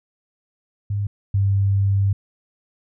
sine tone pair in turn, 101.6 / 98.76 Hz, G#2 / G2, -38 / +13 cents, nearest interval unison, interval 49 cents, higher first, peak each -20 / -15 dBFS, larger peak second, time 0.9-1.07 / 1.34-2.13 s, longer second, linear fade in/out 5 ms, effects none

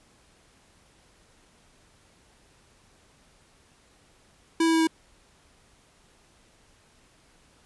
square tone with pitch steps, 328.6 / 326.5 / 324.5 / 322.4 Hz, E4 / E4 / E4 / E4, -5 / -17 / -27 / -38 cents, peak -20 dBFS, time 4.6-4.872 s, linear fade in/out 5 ms, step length 68 ms, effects pink hiss -60 dBFS RMS until 7.65 s + resampled to 24000 Hz

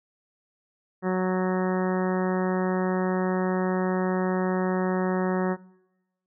harmonic tone, 185 Hz, F#3, in tune, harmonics 1 / 2 / 3 / 4 / 5 / 6 / 7 / 8 / 9 / 10, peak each -25 / -27 / -32 / -35 / -37 / -38 / -39 / -44 / -41 / -40 dBFS, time 1.02-5.57 s, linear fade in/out 50 ms, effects noise-tail reverb RT60 1.0 s tail -22 dB re dry

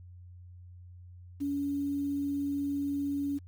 sine tone with quantisation, 282.8 Hz, C#4, 35 cents sharp, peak -29 dBFS, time 1.4-3.39 s, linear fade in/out 20 ms, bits 9, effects added 89 Hz sine -47 dBFS peak until 3.47 s

